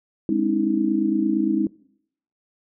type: tone cluster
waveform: sine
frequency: 206.1 / 261.7 / 290.4 / 319.2 Hz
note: G#3 / C4 / D4 / D#4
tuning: -13 / 0 / -19 / +44 cents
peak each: -24 / -26 / -26 / -21 dBFS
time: 0.29-1.67 s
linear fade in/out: 2 ms
effects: noise-tail reverb RT60 0.7 s tail -22 dB re dry